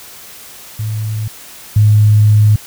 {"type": "tone pair in turn", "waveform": "sine", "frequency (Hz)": [108.5, 105.96], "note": ["A2", "G#2"], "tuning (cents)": [-24, 35], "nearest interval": "unison", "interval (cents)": 41, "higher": "first", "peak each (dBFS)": [-16, -5], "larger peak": "second", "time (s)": [[0.79, 1.28], [1.76, 2.56]], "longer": "second", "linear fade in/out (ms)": 5, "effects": ["white hiss -35 dBFS RMS until 2.66 s"]}